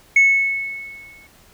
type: tone with exponential decay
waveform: sine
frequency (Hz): 2200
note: C#7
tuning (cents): -14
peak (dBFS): -6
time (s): 0.16-1.27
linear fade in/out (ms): 5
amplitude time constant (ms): 240
effects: tanh soft clip ceiling -7 dBFS + pink hiss -51 dBFS RMS until 1.53 s